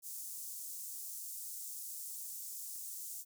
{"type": "high-pass noise", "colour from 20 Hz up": "pink", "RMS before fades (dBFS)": -45, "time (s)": [0.02, 3.25], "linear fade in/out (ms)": 50, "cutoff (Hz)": 7000, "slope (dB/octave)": 24, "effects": []}